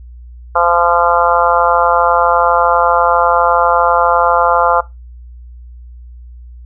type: harmonic tone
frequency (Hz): 172.2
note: F3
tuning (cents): -24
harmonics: 3 / 4 / 5 / 6 / 7 / 8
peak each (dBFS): -16 / -16 / -16 / -16 / -16 / -16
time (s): 0.55-4.81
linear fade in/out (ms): 10
effects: noise-tail reverb RT60 0.2 s tail -19 dB re dry + added 60 Hz sine -31 dBFS peak until 6.65 s